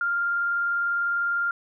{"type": "tone with vibrato", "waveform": "sine", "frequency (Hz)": 1396.9, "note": "F6", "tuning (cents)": 0, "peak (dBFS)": -22, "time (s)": [0.01, 1.51], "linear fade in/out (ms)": 2, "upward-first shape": "sine", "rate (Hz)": 20, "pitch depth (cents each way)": 13, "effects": []}